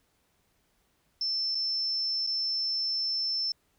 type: tone with dropouts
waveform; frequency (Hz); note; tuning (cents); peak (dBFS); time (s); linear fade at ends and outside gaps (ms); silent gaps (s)
sine; 5320; E8; +15; -27; 1.21-3.52; 2; 1.548-1.552 / 2.266-2.272
effects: pink hiss -71 dBFS RMS until 3.78 s